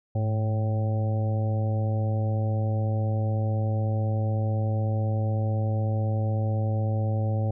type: harmonic tone with a mistuned harmonic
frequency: 110 Hz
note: A2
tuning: in tune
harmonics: 1 / 2 / 3 / 4 / 5 / 6 / 7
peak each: -23 / -35 / -40 / -42 / -35 / -47 / -39 dBFS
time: 0.15-7.51 s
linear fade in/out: 5 ms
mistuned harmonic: 1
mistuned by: -64 cents
effects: none